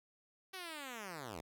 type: linear sweep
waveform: 5% pulse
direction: down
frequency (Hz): 386.7 to 69.3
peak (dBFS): -33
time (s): 0.53-1.41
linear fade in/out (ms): 10
effects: none